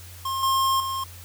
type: tone with level steps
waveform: square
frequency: 1068 Hz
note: C6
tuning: 35 cents sharp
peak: -26 / -20 / -27 dBFS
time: 0.25-1.04 s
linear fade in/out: 5 ms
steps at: 0.43 / 0.8 s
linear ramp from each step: 2 ms
effects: added 88 Hz sine -42 dBFS peak until 1.24 s + white hiss -46 dBFS RMS until 1.24 s